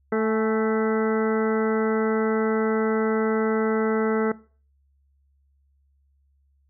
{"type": "harmonic tone with a mistuned harmonic", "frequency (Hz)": 220, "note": "A3", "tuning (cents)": 0, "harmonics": [1, 2, 3, 4, 5, 6, 7, 8, 9], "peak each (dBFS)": [-25, -22, -33, -35, -39, -32, -36, -46, -37], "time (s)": [0.12, 4.32], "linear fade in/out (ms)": 5, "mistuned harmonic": 4, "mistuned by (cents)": -38, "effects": ["noise-tail reverb RT60 0.4 s tail -20 dB re dry", "added 69 Hz sine -61 dBFS peak until 6.69 s"]}